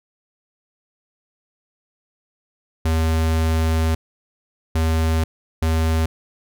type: tone bursts at uneven times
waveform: square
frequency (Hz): 80.5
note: E2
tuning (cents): -41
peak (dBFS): -17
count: 3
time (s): 2.85-3.95 / 4.75-5.24 / 5.62-6.06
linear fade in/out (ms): 5
effects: none